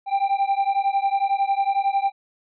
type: beating tone pair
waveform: triangle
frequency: 784 / 795 Hz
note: G5 / G5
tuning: 0 / +24 cents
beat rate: 11 Hz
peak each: -20 dBFS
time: 0.06-2.12 s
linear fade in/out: 50 ms
effects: resampled to 11025 Hz